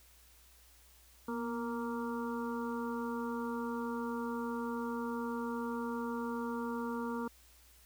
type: harmonic tone with a mistuned harmonic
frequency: 233.1 Hz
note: A#3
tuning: in tune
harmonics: 1 / 2 / 4 / 5 / 6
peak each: -37 / -41 / -43 / -46 / -48 dBFS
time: 1.28-7.28 s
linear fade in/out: 5 ms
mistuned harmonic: 1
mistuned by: +41 cents
effects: added 60 Hz sine -63 dBFS peak until 7.85 s + white hiss -63 dBFS RMS until 7.85 s